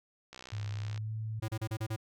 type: click train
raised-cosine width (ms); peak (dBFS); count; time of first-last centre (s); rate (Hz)
0.2; -29; 42; 0.33-0.977; 63.4
type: tone with pitch glide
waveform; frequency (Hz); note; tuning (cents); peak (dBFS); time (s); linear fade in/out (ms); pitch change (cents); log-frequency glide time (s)
sine; 103.83 to 109.81; G#2 to A2; 0 to -3; -34; 0.52-1.4; 10; +97; 0.81-1.12
type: tone bursts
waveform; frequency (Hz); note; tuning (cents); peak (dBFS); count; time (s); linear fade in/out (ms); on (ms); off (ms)
square; 110; A2; 0; -33; 6; 1.42-1.963; 10; 63; 33
effects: none